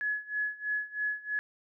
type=tone with tremolo; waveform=sine; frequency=1696 Hz; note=G#6; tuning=36 cents sharp; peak=-27 dBFS; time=0.01-1.39 s; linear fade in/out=0 ms; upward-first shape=sine; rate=3.1 Hz; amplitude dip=90%; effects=none